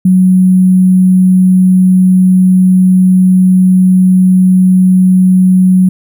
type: tone with sample-and-hold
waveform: sine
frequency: 185 Hz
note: F#3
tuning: in tune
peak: -3 dBFS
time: 0.05-5.89 s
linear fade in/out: 5 ms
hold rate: 11025 Hz
effects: none